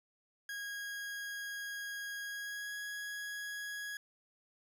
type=tone with pitch glide; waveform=40% pulse; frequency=1642 to 1664 Hz; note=G#6 to G#6; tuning=-20 to +3 cents; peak=-39 dBFS; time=0.49-3.97 s; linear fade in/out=2 ms; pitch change=+23 cents; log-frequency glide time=2.23-2.75 s; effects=none